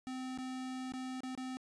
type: tone with dropouts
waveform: square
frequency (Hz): 257.9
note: C4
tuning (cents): -25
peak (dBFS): -40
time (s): 0.07-1.57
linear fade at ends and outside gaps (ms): 0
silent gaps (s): 0.376-0.386 / 0.921-0.937 / 1.205-1.234 / 1.351-1.376
effects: resampled to 22050 Hz